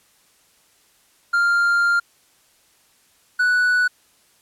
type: tone pair in turn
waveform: triangle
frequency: 1396.9 / 1479.8 Hz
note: F6 / F#6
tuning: 0 / 0 cents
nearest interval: minor second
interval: 100 cents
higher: second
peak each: -13 dBFS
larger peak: neither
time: 1.33-2 / 3.39-3.88 s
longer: first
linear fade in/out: 10 ms
effects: white hiss -58 dBFS RMS until 4.41 s + low-pass 12000 Hz 12 dB/octave